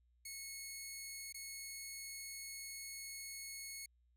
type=tone with dropouts; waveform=10% pulse; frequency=2191 Hz; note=C#7; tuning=21 cents flat; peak=-37 dBFS; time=0.25-3.86 s; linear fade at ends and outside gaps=5 ms; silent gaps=1.326-1.343 s; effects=added 60 Hz sine -70 dBFS peak until 4.16 s